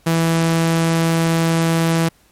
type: tone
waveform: sawtooth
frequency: 164.81 Hz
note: E3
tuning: in tune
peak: -10 dBFS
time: 0.06-2.09 s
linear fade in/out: 10 ms
effects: pink hiss -55 dBFS RMS until 2.31 s + MP3 64 kbps